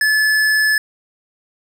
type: tone with hard clipping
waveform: sine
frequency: 1727 Hz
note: A6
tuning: 33 cents flat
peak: -14 dBFS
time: 0.01-0.78 s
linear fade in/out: 2 ms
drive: 14 dB
effects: none